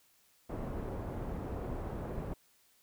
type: low-pass noise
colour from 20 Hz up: pink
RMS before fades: -39 dBFS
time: 0.49-2.34 s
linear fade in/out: 10 ms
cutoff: 740 Hz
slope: 12 dB/octave
effects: white hiss -68 dBFS RMS until 2.82 s

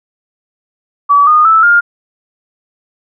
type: tone with pitch steps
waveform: sine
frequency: 1145 / 1227.2 / 1315.3 / 1409.7 Hz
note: D6 / D#6 / E6 / F6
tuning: -44 / -24 / -4 / +16 cents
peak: -4 dBFS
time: 1.09-1.81 s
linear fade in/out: 20 ms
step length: 180 ms
effects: none

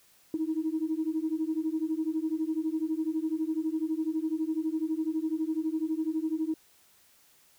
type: beating tone pair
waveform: sine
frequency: 311.1 / 323.1 Hz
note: D#4 / E4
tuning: 0 / -35 cents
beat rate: 12 Hz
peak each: -30 dBFS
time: 0.34-6.54 s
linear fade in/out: 2 ms
effects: tanh soft clip ceiling -20 dBFS + white hiss -62 dBFS RMS until 7.58 s

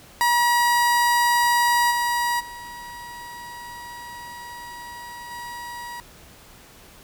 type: tone with level steps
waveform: 30% pulse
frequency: 959 Hz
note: A#5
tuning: 49 cents sharp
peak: -14 / -18 / -33 / -30 dBFS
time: 0.21-6 s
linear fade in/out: 0 ms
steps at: 1.9 / 2.39 / 5.3 s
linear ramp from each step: 20 ms
effects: pink hiss -48 dBFS RMS until 7.03 s

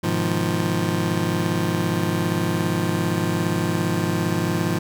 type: chord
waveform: 25% pulse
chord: F half-diminished seventh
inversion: first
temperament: just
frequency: 104.77 / 125.72 / 157.15 / 174.61 Hz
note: Ab2 / Cb3 / Eb3 / F3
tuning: +16 / +31 / +18 / 0 cents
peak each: -23 / -26 / -23 / -20 dBFS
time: 0.03-4.79 s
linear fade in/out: 10 ms
effects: none

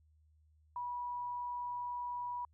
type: tone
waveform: sine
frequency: 975 Hz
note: B5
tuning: 23 cents flat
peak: -37 dBFS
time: 0.76-2.45 s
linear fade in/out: 2 ms
effects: added 77 Hz sine -65 dBFS peak until 2.53 s

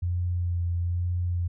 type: tone with vibrato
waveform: sine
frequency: 87.5 Hz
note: F2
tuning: 4 cents sharp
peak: -24 dBFS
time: 0.02-1.48 s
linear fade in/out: 10 ms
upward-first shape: sine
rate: 1.1 Hz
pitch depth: 21 cents each way
effects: none

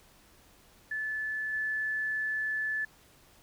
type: tone with level steps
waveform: sine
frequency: 1737 Hz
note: A6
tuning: 23 cents flat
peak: -31 / -29 dBFS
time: 0.91-2.85 s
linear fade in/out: 5 ms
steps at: 1.53 s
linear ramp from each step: 2 ms
effects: pink hiss -60 dBFS RMS until 3.42 s

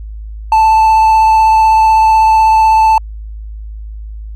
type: tone with vibrato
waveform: triangle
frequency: 880 Hz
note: A5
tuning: in tune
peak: -3 dBFS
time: 0.52-2.98 s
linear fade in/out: 2 ms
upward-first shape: triangle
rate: 16 Hz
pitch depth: 12 cents each way
effects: added 53 Hz sine -23 dBFS peak until 4.35 s

